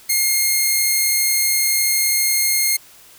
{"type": "tone", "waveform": "5% pulse", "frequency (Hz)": 2133, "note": "C7", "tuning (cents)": 33, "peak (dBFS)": -5, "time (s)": [0.09, 2.77], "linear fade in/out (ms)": 10, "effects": ["white hiss -46 dBFS RMS until 3.18 s"]}